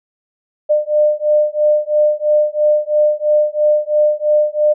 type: beating tone pair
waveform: sine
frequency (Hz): 600 / 603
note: D5 / D5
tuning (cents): +37 / +46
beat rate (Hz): 3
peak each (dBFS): -14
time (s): 0.69-4.74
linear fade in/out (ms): 20
effects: none